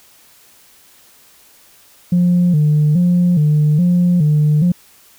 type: tone with vibrato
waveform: sine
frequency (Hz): 163.1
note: E3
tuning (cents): -18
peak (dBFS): -8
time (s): 2.12-4.72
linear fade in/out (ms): 5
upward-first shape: square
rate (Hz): 1.2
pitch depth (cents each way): 140
effects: tanh soft clip ceiling -7 dBFS + white hiss -48 dBFS RMS until 5.18 s